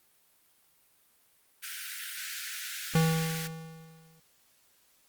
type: high-pass noise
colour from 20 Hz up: pink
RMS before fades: -39 dBFS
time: 1.62-3.48 s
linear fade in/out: 20 ms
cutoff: 1400 Hz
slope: 96 dB/octave
type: tone with exponential decay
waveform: square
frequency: 161.8 Hz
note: E3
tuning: 32 cents flat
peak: -21 dBFS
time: 2.95-4.2 s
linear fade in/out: 2 ms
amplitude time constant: 270 ms
effects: white hiss -66 dBFS RMS until 5.08 s + Opus 32 kbps